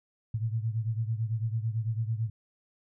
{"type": "beating tone pair", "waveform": "sine", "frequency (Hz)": [110, 119], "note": ["A2", "A#2"], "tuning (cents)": [0, 36], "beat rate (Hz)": 9, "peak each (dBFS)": [-29, -33], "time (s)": [0.34, 2.3], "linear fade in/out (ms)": 5, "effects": []}